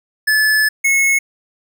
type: tone pair in turn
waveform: square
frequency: 1729 / 2184 Hz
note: A6 / C#7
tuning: -31 / -26 cents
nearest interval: major third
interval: 405 cents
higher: second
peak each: -12 dBFS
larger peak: neither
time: 0.27-0.69 / 0.84-1.19 s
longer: first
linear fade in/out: 10 ms
effects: none